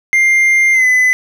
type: tone with pitch glide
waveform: triangle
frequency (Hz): 2100 to 2011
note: C7 to B6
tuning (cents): +6 to +31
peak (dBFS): -6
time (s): 0.13-1.13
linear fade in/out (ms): 0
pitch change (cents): -75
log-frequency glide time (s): 0.73-0.86
effects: none